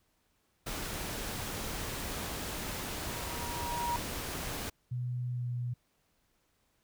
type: noise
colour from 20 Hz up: pink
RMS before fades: -38 dBFS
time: 0.66-4.7 s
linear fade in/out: 10 ms
type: tone with exponential growth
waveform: sine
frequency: 952 Hz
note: A#5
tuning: 36 cents sharp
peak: -29 dBFS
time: 2.39-3.96 s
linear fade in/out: 1 ms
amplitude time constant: 340 ms
type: tone with pitch glide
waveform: sine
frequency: 123.47 to 121.98 Hz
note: B2 to B2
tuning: 0 to -21 cents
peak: -32 dBFS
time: 4.91-5.74 s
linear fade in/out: 10 ms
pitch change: -21 cents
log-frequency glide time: 5.31-5.47 s
effects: pink hiss -74 dBFS RMS until 6.83 s